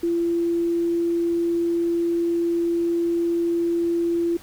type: tone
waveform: sine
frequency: 340 Hz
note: F4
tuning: 46 cents flat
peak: -19 dBFS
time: 0.03-4.37 s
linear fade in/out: 5 ms
effects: pink hiss -47 dBFS RMS until 4.42 s